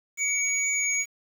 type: tone pair together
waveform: sine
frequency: 2260 / 6751 Hz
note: C#7 / G#8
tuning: +33 / +27 cents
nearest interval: octave + perfect fifth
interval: 1894 cents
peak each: -26 dBFS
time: 0.17-1.06 s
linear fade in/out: 50 ms
effects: 8-bit